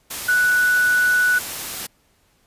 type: tone in noise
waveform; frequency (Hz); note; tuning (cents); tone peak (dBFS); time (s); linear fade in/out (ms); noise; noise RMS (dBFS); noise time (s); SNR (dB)
sine; 1480; F#6; 0; -14; 0.28-1.39; 10; white; -29; 0.1-1.87; +12
effects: pink hiss -61 dBFS RMS until 2.46 s + resampled to 32000 Hz